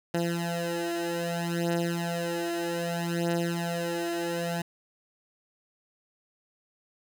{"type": "beating tone pair", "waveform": "15% pulse", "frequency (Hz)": [170, 170.63], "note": ["F3", "F3"], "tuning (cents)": [-46, -40], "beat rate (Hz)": 0.63, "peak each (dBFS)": [-25, -24], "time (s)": [0.14, 4.62], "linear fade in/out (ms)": 5, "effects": []}